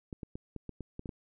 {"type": "clicks", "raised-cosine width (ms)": 3, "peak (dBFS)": -27, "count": 9, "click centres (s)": [0.128, 0.232, 0.355, 0.563, 0.693, 0.807, 0.994, 1.058, 1.092], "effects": []}